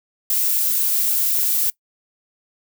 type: noise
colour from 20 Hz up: violet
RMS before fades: -19 dBFS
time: 0.3-1.7 s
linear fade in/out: 2 ms
effects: noise-tail reverb RT60 0.1 s tail -22 dB re dry